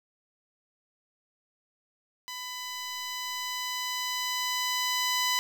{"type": "tone with level ramp", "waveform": "10% pulse", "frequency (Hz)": 1000, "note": "B5", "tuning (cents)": 21, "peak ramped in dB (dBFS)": [-28, -16], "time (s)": [2.28, 5.39], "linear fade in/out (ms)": 0, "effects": ["9-bit"]}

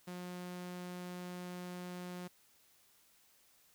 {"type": "tone", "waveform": "sawtooth", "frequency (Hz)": 179.1, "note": "F3", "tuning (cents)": 44, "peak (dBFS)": -39, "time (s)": [0.07, 2.28], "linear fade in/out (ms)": 10, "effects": ["white hiss -68 dBFS RMS until 3.74 s"]}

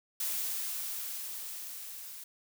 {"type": "noise with level ramp", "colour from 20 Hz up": "blue", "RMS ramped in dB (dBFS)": [-33, -46], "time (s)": [0.2, 2.24], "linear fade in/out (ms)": 5, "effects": []}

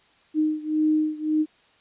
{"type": "beating tone pair", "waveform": "sine", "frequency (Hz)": [308.1, 309.9], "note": ["D#4", "D#4"], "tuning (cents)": [-17, -7], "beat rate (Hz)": 1.8, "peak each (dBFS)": [-22, -24], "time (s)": [0.34, 1.46], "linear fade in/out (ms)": 50, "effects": ["white hiss -59 dBFS RMS until 1.8 s", "resampled to 8000 Hz"]}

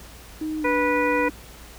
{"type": "tone with pitch glide", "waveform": "sine", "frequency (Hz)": [311.1, 294.7], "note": ["D#4", "D4"], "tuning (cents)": [0, 6], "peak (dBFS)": -25, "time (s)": [0.41, 1.3], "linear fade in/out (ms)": 5, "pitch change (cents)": -94, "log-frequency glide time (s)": [0.59, 0.66]}
{"type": "harmonic tone", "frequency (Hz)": 490, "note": "B4", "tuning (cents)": -14, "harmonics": [1, 2, 3, 4, 5], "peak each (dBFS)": [-23, -25, -30, -28, -29], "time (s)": [0.64, 1.29], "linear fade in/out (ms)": 10}
{"effects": ["added 57 Hz sine -45 dBFS peak until 1.78 s", "pink hiss -45 dBFS RMS until 1.78 s"]}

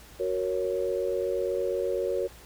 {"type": "chord", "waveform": "sine", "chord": "F# major", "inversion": "none", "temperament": "equal", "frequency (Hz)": [370, 466.2, 554.4], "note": ["F#4", "A#4", "C#5"], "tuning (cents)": [0, 0, 0], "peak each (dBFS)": -30, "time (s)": [0.19, 2.28], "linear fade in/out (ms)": 20, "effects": ["added 60 Hz sine -52 dBFS peak until 2.45 s", "pink hiss -51 dBFS RMS until 2.45 s"]}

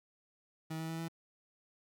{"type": "tone with pitch steps", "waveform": "30% pulse", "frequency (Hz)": [159.7, 161.46, 163.24, 165.05], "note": ["D#3", "E3", "E3", "E3"], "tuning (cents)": [45, -36, -17, 2], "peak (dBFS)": -35, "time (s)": [0.7, 1.084], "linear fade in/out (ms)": 10, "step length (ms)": 96, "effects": []}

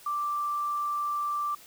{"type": "tone", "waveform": "sine", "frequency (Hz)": 1174.7, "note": "D6", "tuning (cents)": 0, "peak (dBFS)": -27, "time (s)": [0.06, 1.55], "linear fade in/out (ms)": 5, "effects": ["white hiss -52 dBFS RMS until 1.66 s"]}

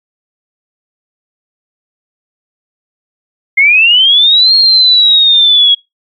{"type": "linear two-way sweep", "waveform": "sine", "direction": "up then down", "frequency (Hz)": [2100, 4271, 3307], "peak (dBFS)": -3, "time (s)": [3.57, 5.75], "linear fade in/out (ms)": 10, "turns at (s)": 4.55, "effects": ["noise-tail reverb RT60 0.2 s tail -24 dB re dry", "MP3 48 kbps"]}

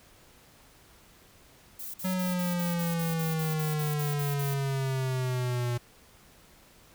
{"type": "noise bursts", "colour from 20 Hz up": "violet", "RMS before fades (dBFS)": -39, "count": 14, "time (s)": [1.79, 4.54], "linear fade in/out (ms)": 5, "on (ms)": 150, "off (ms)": 50}
{"type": "exponential sweep", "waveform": "square", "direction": "down", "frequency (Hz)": [187, 120], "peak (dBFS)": -28, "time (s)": [2.04, 5.78], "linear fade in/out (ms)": 10}
{"effects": ["pink hiss -57 dBFS RMS until 6.94 s"]}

